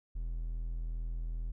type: tone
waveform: triangle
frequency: 41.2 Hz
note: E1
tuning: in tune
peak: -32 dBFS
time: 0.15-1.52 s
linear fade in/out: 10 ms
effects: none